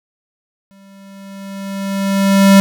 square tone with exponential growth, 196 Hz, G3, in tune, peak -4 dBFS, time 0.71-2.6 s, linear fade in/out 0 ms, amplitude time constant 410 ms, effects none

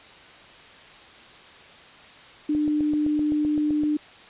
sine tone, 300 Hz, D4, 37 cents sharp, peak -20 dBFS, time 2.49-3.97 s, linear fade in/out 5 ms
click train, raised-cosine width 2 ms, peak -22 dBFS, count 11, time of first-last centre 2.55-3.835 s, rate 7.78 Hz
effects white hiss -47 dBFS RMS until 4.29 s + resampled to 8000 Hz

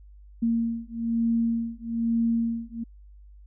sine beating tone pair, 230 / 231.1 Hz, A#3 / A#3, -23 / -15 cents, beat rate 1.1 Hz, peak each -26 dBFS, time 0.42-2.84 s, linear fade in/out 10 ms, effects added 50 Hz sine -46 dBFS peak until 3.46 s

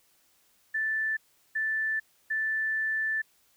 sine tone bursts at uneven times, 1760 Hz, A6, in tune, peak -26 dBFS, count 3, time 0.74-1.17 / 1.55-2 / 2.3-3.22 s, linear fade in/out 10 ms, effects white hiss -66 dBFS RMS until 3.56 s

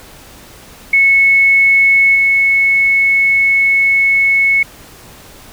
sine tone with level steps, 2200 Hz, C#7, 14 cents flat, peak -6 / -8 dBFS, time 0.93-4.63 s, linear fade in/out 5 ms, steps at 2.15 s, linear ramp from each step 5 ms, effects pink hiss -38 dBFS RMS until 5.52 s

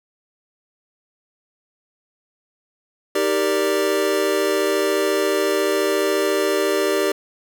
square chord, Eb major seventh, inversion none, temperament equal, 311.1 / 392 / 466.2 / 587.3 Hz, Eb4 / G4 / Bb4 / D5, 0 / 0 / 0 / 0 cents, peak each -27 / -21 / -26 / -24 dBFS, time 3.15-7.12 s, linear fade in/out 5 ms, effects none

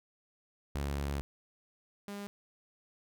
sawtooth tone pair in turn, 70.6 / 202.2 Hz, C#2 / G#3, +32 / -46 cents, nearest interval octave + tritone, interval 1822 cents, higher second, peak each -29 / -36 dBFS, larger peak first, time 0.75-1.21 / 2.08-2.27 s, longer first, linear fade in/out 0 ms, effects none

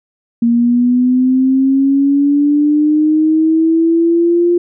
sine linear sweep, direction up, 232.8 to 350.2 Hz, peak -8 dBFS, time 0.42-4.58 s, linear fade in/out 5 ms, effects none

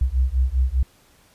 sine beating tone pair, 61.74 / 66.74 Hz, B1 / C2, 0 / +35 cents, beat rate 5 Hz, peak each -20 dBFS, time 0.01-0.83 s, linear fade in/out 5 ms, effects pink hiss -56 dBFS RMS until 1.34 s + resampled to 32000 Hz

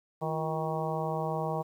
harmonic tone with a mistuned harmonic, 158.1 Hz, D#3, 28 cents sharp, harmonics 1 / 2 / 3 / 4 / 5 / 6 / 7, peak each -34 / -41 / -36 / -36 / -36 / -39 / -41 dBFS, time 0.21-1.63 s, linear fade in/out 20 ms, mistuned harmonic 2, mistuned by +140 cents, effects 10-bit

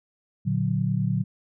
sine chord, Bb augmented, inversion none, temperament equal, 116.54 / 146.83 / 185 Hz, Bb2 / D3 / F#3, 0 / 0 / 0 cents, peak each -26 dBFS, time 0.45-1.24 s, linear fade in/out 20 ms, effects none

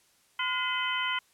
harmonic tone with a mistuned harmonic, 510 Hz, C5, 44 cents flat, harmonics 2 / 3 / 4 / 5 / 6, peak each -33 / -34 / -33 / -38 / -33 dBFS, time 0.39-1.19 s, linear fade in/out 5 ms, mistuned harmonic 3, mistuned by -110 cents, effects white hiss -65 dBFS RMS until 1.33 s + low-pass 11000 Hz 12 dB/octave

